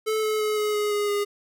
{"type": "tone with pitch steps", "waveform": "square", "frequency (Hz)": [435.6, 431.1, 426.6, 422.2, 417.9, 413.5, 409.3], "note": ["A4", "A4", "G#4", "G#4", "G#4", "G#4", "G#4"], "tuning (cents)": [-17, -35, 46, 29, 11, -8, -25], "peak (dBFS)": -23, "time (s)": [0.06, 1.25], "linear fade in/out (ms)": 20, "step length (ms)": 170, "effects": []}